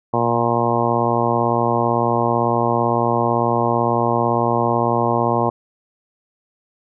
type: harmonic tone with a mistuned harmonic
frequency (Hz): 117.9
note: A#2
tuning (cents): +20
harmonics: 1 / 2 / 3 / 4 / 5 / 6 / 7 / 8 / 9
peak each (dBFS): -24 / -24 / -24 / -24 / -24 / -24 / -24 / -24 / -24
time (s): 0.13-5.5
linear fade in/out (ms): 10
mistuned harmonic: 1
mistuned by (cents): +40
effects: none